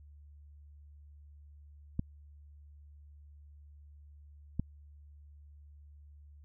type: clicks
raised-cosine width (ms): 5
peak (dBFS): -19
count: 2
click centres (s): 1.994 / 4.596
effects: added 73 Hz sine -52 dBFS peak until 6.44 s